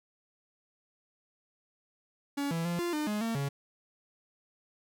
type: tone with pitch steps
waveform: 45% pulse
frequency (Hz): 282.8 / 165.9 / 172.6 / 347.1 / 302.1 / 209.9 / 227.7 / 140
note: C#4 / E3 / F3 / F4 / D4 / G#3 / A#3 / C#3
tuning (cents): +35 / +11 / -20 / -11 / +49 / +19 / -40 / +18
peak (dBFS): -30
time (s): 2.37-3.49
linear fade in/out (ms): 10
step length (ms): 140
effects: none